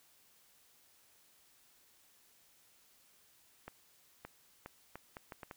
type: accelerating click train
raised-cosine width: 0.5 ms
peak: -30 dBFS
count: 8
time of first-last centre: 3.68-5.512 s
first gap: 570 ms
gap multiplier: 0.72
effects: white hiss -67 dBFS RMS until 5.56 s